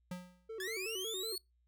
square tone with exponential decay, 180 Hz, F#3, 47 cents flat, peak -38 dBFS, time 0.11-0.49 s, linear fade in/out 5 ms, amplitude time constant 81 ms
triangle tone with vibrato, 409.5 Hz, G#4, 24 cents flat, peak -39 dBFS, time 0.49-1.36 s, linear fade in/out 10 ms, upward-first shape square, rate 5.4 Hz, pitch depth 150 cents each way
sawtooth linear sweep, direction up, 1661.2 to 4435 Hz, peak -36 dBFS, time 0.6-1.38 s, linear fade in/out 2 ms
effects noise-tail reverb RT60 0.2 s tail -25 dB re dry + added 60 Hz sine -70 dBFS peak until 1.67 s

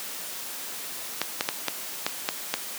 clicks, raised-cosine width 0.2 ms, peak -6 dBFS, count 7, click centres 1.216 / 1.409 / 1.489 / 1.683 / 2.065 / 2.289 / 2.54 s, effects white hiss -36 dBFS RMS until 2.78 s + high-pass 200 Hz 12 dB/octave

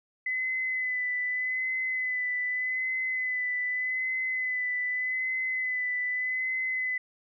sine tone with vibrato, 2015 Hz, B6, 34 cents sharp, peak -27 dBFS, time 0.26-6.98 s, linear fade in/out 5 ms, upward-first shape sine, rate 0.83 Hz, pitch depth 23 cents each way, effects none

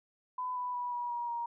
sine tone with pitch steps, 1004 / 991.3 / 978.8 / 966.4 / 954.2 / 942.2 Hz, B5 / B5 / B5 / B5 / A#5 / A#5, +28 / +6 / -16 / -38 / +40 / +18 cents, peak -33 dBFS, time 0.38-1.46 s, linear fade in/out 5 ms, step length 180 ms, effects none

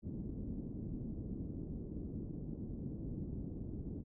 white low-pass noise, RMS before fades -43 dBFS, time 0.02-4.04 s, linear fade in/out 50 ms, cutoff 290 Hz, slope 24 dB/octave, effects none

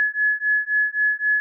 sine beating tone pair, 1700 / 1703.8 Hz, G#6 / G#6, +40 / +44 cents, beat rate 3.8 Hz, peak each -21 / -21 dBFS, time 0-1.4 s, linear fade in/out 0 ms, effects none

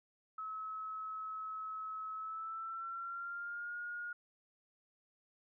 sine tone with pitch glide, 1290 to 1431.3 Hz, E6 to F6, -38 to +42 cents, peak -40 dBFS, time 0.38-4.13 s, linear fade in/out 5 ms, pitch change +180 cents, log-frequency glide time 2.14-3.76 s, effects none

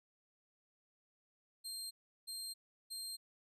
25% pulse tone bursts, 4186 Hz, C8, in tune, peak -38 dBFS, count 3, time 1.64-3.17 s, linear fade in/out 20 ms, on 270 ms, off 360 ms, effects none

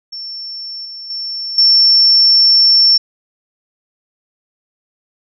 sine tone with level steps, 5420 Hz, E8, 47 cents sharp, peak -24 / -27 / -20 / -6 dBFS, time 0.12-2.98 s, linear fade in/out 10 ms, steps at 0.85 / 1.1 / 1.58 s, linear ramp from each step 2 ms, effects none

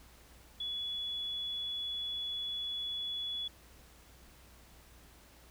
sine tone, 3400 Hz, G#7, 40 cents sharp, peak -35 dBFS, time 0.6-3.48 s, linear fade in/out 5 ms, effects added 60 Hz sine -60 dBFS peak until 5.5 s + pink hiss -60 dBFS RMS until 5.5 s

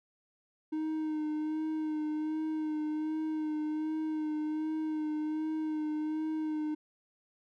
triangle tone with vibrato, 309.4 Hz, D#4, 10 cents flat, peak -29 dBFS, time 0.72-6.75 s, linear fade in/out 10 ms, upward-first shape sine, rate 1.3 Hz, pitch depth 25 cents each way, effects none

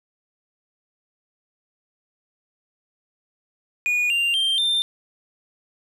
triangle tone with pitch steps, 2453 / 2785 / 3163 / 3591 Hz, D#7 / F7 / G7 / A7, -25 / -5 / +15 / +35 cents, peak -17 dBFS, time 3.86-4.82 s, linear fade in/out 0 ms, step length 240 ms, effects none

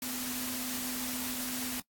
sine tone in noise, 251.6 Hz, B3, 32 cents sharp, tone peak -40 dBFS, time 0.02-1.8 s, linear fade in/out 2 ms, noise white, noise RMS -37 dBFS, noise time 0.02-1.8 s, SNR -6 dB, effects noise-tail reverb RT60 0.1 s tail -19 dB re dry + AAC 64 kbps

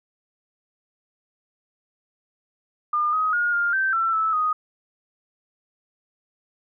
sine tone with pitch steps, 1208 / 1261 / 1430 / 1405 / 1555 / 1342 / 1309 / 1246 Hz, D6 / D#6 / F6 / F6 / G6 / E6 / E6 / D#6, +48 / +23 / +41 / +10 / -14 / +31 / -13 / +2 cents, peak -19 dBFS, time 2.93-4.53 s, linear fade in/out 5 ms, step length 200 ms, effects none

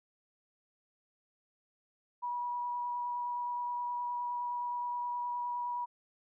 sine tone with vibrato, 970 Hz, B5, 31 cents flat, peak -33 dBFS, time 2.22-5.86 s, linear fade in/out 20 ms, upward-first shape sine, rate 9.6 Hz, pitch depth 10 cents each way, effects none

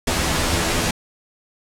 pink noise with comb filter, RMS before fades -20 dBFS, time 0.07-0.91 s, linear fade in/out 5 ms, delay 12 ms, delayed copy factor +0.75, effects low-pass 10000 Hz 12 dB/octave

